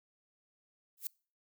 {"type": "noise with exponential growth", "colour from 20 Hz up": "violet", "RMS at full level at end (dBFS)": -33, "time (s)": [0.97, 1.07], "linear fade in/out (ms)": 2, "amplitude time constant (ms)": 21, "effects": ["noise-tail reverb RT60 0.4 s tail -26 dB re dry"]}